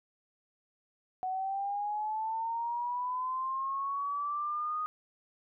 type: linear sweep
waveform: sine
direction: up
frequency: 740 to 1244.5 Hz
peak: -31 dBFS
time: 1.23-4.86 s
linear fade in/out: 0 ms
effects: none